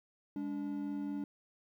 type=tone pair together; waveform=triangle; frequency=203.8 / 288.2 Hz; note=G#3 / D4; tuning=-32 / -33 cents; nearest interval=tritone; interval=599 cents; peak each=-39 / -35 dBFS; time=0.36-1.24 s; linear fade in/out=2 ms; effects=12-bit